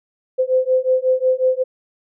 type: beating tone pair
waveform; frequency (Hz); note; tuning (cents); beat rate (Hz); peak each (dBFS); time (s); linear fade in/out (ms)
sine; 512 / 517.5; C5 / C5; -38 / -19; 5.5; -17; 0.38-1.64; 20
effects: none

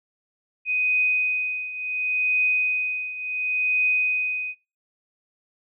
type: tone with tremolo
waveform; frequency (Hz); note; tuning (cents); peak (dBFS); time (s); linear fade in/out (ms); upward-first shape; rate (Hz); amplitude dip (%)
sine; 2500; D#7; +8; -18; 0.65-4.55; 50; triangle; 0.7; 80
effects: noise-tail reverb RT60 0.3 s tail -19 dB re dry

